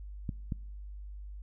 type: clicks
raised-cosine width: 5 ms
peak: -21 dBFS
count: 2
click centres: 0.292 / 0.522 s
effects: noise-tail reverb RT60 0.7 s tail -25 dB re dry + added 50 Hz sine -41 dBFS peak until 1.42 s